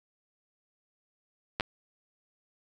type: clicks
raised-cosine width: 0.3 ms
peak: -14 / -12 dBFS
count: 2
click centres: 1.599 / 1.608 s
effects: none